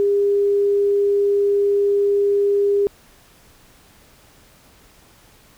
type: tone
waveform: sine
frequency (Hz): 403.5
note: G#4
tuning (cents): -50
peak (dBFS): -14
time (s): 0-2.87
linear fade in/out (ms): 0
effects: pink hiss -51 dBFS RMS until 5.57 s